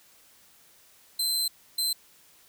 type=tone bursts at uneven times; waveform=sawtooth; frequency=4090 Hz; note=C8; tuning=40 cents flat; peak=-22 dBFS; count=2; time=1.19-1.48 / 1.78-1.93 s; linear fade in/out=5 ms; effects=white hiss -58 dBFS RMS until 2.48 s